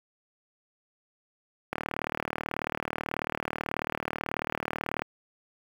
click train, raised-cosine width 0.5 ms, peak -14 dBFS, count 127, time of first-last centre 1.73-5.02 s, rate 38.3 Hz, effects high-pass 100 Hz 12 dB/octave + 7-bit

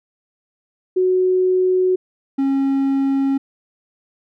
sine / triangle tone pair in turn, 369.4 / 272.5 Hz, F#4 / C#4, -3 / -29 cents, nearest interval perfect fourth, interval 526 cents, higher first, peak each -13 dBFS, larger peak neither, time 0.96-1.96 / 2.38-3.38 s, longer neither, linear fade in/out 10 ms, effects none

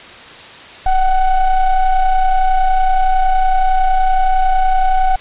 triangle ring-modulated tone, 369.6 Hz, F#4, 2 cents flat, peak -4 dBFS, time 0.86-5.16 s, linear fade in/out 5 ms, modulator 385 Hz, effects white hiss -35 dBFS RMS until 5.2 s + resampled to 8000 Hz

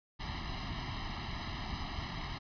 pink noise with comb filter, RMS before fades -39 dBFS, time 0.19-2.39 s, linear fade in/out 20 ms, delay 1 ms, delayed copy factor +0.95, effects resampled to 11025 Hz

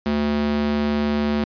square tone with high-pass filter, 73.42 Hz, D2, in tune, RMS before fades -21 dBFS, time 0.06-1.44 s, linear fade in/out 0 ms, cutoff 190 Hz, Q 2, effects resampled to 11025 Hz

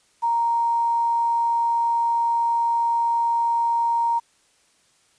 sine tone with quantisation, 932.3 Hz, A#5, in tune, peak -18 dBFS, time 0.22-4.2 s, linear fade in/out 20 ms, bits 8, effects white hiss -61 dBFS RMS until 5.18 s + resampled to 22050 Hz

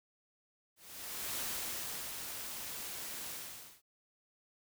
white noise with ADSR envelope, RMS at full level -38 dBFS, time 0.76-3.82 s, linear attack 620 ms, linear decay 740 ms, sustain -5 dB, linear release 510 ms, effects none

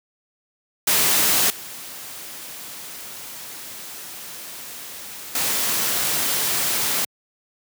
white noise with level steps, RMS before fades -18 / -36 / -22 dBFS, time 0.87-7.05 s, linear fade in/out 5 ms, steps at 1.5 / 5.35 s, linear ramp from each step 2 ms, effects high-pass 100 Hz 12 dB/octave

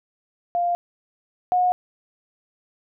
sine tone pair in turn, 698.5 / 724.7 Hz, F5 / F#5, 0 / -36 cents, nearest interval minor second, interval 64 cents, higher second, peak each -19 / -16 dBFS, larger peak second, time 0.55-0.75 / 1.52-1.72 s, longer neither, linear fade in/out 0 ms, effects none

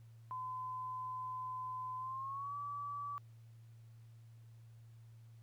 sine tone with pitch glide, 1019 to 1150.4 Hz, C6 to D6, -46 to -36 cents, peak -40 dBFS, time 0.31-3.18 s, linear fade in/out 0 ms, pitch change +210 cents, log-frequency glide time 1.98-2.56 s, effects added 114 Hz sine -55 dBFS peak until 5.42 s + pink hiss -75 dBFS RMS until 5.42 s

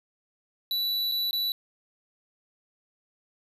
square tone with dropouts, 3951 Hz, B7, in tune, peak -26 dBFS, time 0.71-1.52 s, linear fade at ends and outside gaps 1 ms, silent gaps 1.115-1.12 / 1.31-1.33 s, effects resampled to 32000 Hz

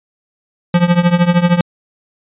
square tone with tremolo, 174.61 Hz, F3, in tune, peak -6 dBFS, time 0.74-1.61 s, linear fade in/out 2 ms, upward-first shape triangle, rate 13 Hz, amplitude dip 90%, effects resampled to 8000 Hz

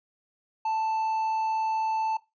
triangle tone, 882 Hz, A5, 4 cents sharp, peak -23 dBFS, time 0.65-2.17 s, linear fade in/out 5 ms, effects noise-tail reverb RT60 0.2 s tail -17 dB re dry + resampled to 16000 Hz

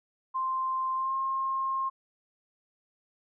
sine tone with pitch glide, 1046.5 to 1067.3 Hz, C6 to C6, 0 to +34 cents, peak -27 dBFS, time 0.34-1.9 s, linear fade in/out 20 ms, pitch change +34 cents, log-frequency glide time 0.96-1.14 s, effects none

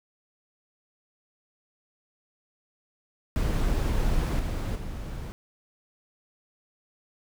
brown noise with level steps, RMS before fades -25 / -29 / -35 dBFS, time 3.36-5.32 s, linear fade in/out 0 ms, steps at 4.39 / 4.75 s, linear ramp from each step 10 ms, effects none

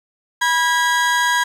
35% pulse tone pair together, 975.9 / 1638 Hz, B5 / G#6, -21 / -24 cents, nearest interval major sixth, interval 897 cents, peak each -16 dBFS, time 0.41-1.44 s, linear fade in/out 10 ms, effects low-pass 9000 Hz 12 dB/octave + 7-bit

